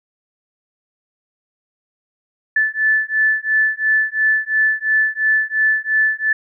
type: beating tone pair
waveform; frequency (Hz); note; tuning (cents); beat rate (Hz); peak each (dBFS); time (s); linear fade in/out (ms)
sine; 1745 / 1747.9; A6 / A6; -15 / -12; 2.9; -17 / -17; 2.56-6.33; 5
effects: none